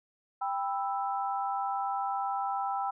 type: chord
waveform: sine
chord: E minor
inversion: first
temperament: just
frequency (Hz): 791.1 / 988.9 / 1318.5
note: G5 / B5 / E6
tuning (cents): +16 / +2 / 0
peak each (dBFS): -31 / -36 / -36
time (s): 0.41-2.91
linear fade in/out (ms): 10
effects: none